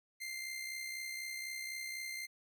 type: tone with amplitude modulation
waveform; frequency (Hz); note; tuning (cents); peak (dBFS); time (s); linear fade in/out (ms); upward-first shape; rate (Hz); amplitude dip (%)
sawtooth; 2093; C7; 0; -35; 0.2-2.27; 20; sine; 64; 45
effects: none